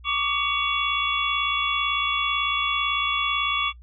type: tone cluster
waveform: sine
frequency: 1131 / 1189 / 2250 / 2753 / 3406 Hz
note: C#6 / D6 / C#7 / F7 / G#7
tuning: +34 / +21 / +25 / -25 / +43 cents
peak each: -28 dBFS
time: 0.04-3.73 s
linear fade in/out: 50 ms
effects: noise-tail reverb RT60 0.1 s tail -23 dB re dry + added 60 Hz sine -43 dBFS peak until 3.82 s